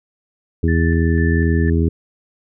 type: harmonic tone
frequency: 82.4 Hz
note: E2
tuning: in tune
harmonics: 1 / 2 / 3 / 4 / 5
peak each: -15 / -20 / -21 / -23 / -24 dBFS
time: 0.63-1.89 s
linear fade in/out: 5 ms
type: tone with tremolo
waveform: sine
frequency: 1760 Hz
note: A6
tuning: in tune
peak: -24 dBFS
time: 0.68-1.7 s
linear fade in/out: 5 ms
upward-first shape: square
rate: 2 Hz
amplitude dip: 40%
effects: none